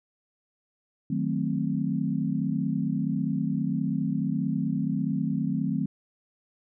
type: chord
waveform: sine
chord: D# diminished seventh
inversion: none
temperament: equal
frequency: 155.56 / 185 / 220 / 261.6 Hz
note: D#3 / F#3 / A3 / C4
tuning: 0 / 0 / 0 / 0 cents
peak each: -30 dBFS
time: 1.1-5.86 s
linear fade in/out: 5 ms
effects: none